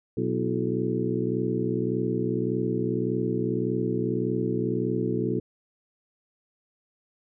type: harmonic tone with a mistuned harmonic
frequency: 61.74 Hz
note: B1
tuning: in tune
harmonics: 2 / 3 / 4 / 5 / 6 / 7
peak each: -31 / -31 / -31 / -31 / -31 / -31 dBFS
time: 0.17-5.4 s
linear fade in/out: 5 ms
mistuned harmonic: 5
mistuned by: +100 cents
effects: none